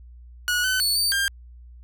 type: tone with pitch steps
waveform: sawtooth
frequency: 1459 / 1516 / 4439 / 4595 / 1598 Hz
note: F#6 / F#6 / C#8 / D8 / G6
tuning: -25 / +42 / +2 / -39 / +33 cents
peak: -17 dBFS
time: 0.48-1.28 s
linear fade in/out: 0 ms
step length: 160 ms
effects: added 60 Hz sine -42 dBFS peak until 1.83 s